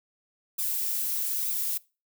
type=noise with flanger; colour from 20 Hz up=violet; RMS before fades=-29 dBFS; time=0.58-1.78 s; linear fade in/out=10 ms; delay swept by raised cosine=0.8 to 5.5 ms; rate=1.1 Hz; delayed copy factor=+0.5; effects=noise-tail reverb RT60 0.3 s tail -22 dB re dry